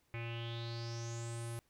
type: tone with low-pass filter sweep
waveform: square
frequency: 116.6 Hz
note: A#2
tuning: 1 cent sharp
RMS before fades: -42 dBFS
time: 0.14-1.59 s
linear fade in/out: 0 ms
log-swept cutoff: 2300 to 11000 Hz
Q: 6.9
effects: pink hiss -75 dBFS RMS until 1.69 s